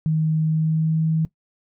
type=tone with pitch glide; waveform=sine; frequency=157.4 to 159.78 Hz; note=D#3 to D#3; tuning=+20 to +46 cents; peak=-17 dBFS; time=0.06-1.25 s; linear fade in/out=0 ms; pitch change=+26 cents; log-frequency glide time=0.43-1.04 s; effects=noise-tail reverb RT60 0.1 s tail -18 dB re dry